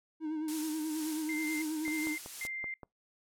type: tone with vibrato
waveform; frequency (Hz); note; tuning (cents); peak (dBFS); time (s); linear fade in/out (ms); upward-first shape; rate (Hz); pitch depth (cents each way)
triangle; 311.1; D#4; 0; -31; 0.2-2.17; 50; sine; 9.3; 48
type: noise with tremolo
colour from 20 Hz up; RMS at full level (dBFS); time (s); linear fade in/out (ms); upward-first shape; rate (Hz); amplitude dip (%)
blue; -38; 0.48-2.47; 2; sine; 2.1; 40
type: tone bursts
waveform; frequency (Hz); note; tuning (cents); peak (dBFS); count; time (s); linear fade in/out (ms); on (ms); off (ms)
sine; 2093; C7; 0; -36; 3; 1.29-2.74; 2; 330; 230
type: click train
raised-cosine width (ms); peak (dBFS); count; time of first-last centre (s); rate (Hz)
1; -31; 6; 1.88-2.832; 5.25
effects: noise-tail reverb RT60 0.2 s tail -26 dB re dry + low-pass 11000 Hz 12 dB/octave